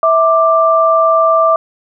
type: tone pair together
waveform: sine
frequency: 652 / 1180 Hz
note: E5 / D6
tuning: -19 / +8 cents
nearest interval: minor seventh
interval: 1027 cents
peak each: -10 dBFS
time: 0.03-1.56 s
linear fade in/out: 2 ms
effects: none